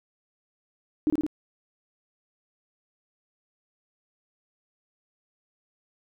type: tone with echo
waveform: sine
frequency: 304.5 Hz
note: D#4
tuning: 37 cents flat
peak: -19 dBFS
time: 1.07-1.1 s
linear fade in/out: 0 ms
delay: 55 ms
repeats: 3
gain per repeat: -2 dB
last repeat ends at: 1.265 s
effects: none